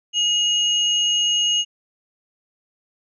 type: tone pair together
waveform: sine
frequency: 2879 / 6474 Hz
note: F#7 / G#8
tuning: -48 / -45 cents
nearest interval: octave + major second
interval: 1403 cents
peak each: -17 / -25 dBFS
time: 0.13-1.65 s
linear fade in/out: 50 ms
effects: none